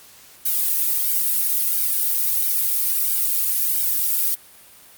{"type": "noise with flanger", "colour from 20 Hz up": "violet", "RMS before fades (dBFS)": -20, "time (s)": [0.45, 4.35], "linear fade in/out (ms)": 10, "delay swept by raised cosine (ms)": [1.3, 2.3], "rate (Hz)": 1.5, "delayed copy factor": 0.9, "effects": ["white hiss -47 dBFS RMS until 4.97 s", "Opus 48 kbps"]}